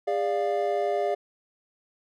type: chord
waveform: triangle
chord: D diminished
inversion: second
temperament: equal with one note detuned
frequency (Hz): 407 / 587.3 / 698.5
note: Ab4 / D5 / F5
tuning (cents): -35 / 0 / 0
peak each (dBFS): -26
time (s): 0.07-1.15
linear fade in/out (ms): 10
effects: none